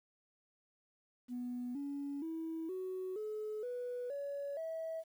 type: tone with pitch steps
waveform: sine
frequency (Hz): 245.9 / 282.5 / 324.5 / 372.7 / 428.1 / 491.8 / 564.9 / 648.9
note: B3 / C#4 / E4 / F#4 / A4 / B4 / C#5 / E5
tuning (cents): -7 / +33 / -27 / +13 / -47 / -7 / +33 / -27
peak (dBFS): -37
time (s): 1.28-5.04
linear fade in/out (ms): 50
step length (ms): 470
effects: tanh soft clip ceiling -34 dBFS + 11-bit